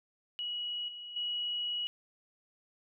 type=tone with level steps; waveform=sine; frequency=2916 Hz; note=F#7; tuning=26 cents flat; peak=-34 / -42 / -32 dBFS; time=0.39-1.87 s; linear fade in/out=0 ms; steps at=0.88 / 1.16 s; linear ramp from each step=5 ms; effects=none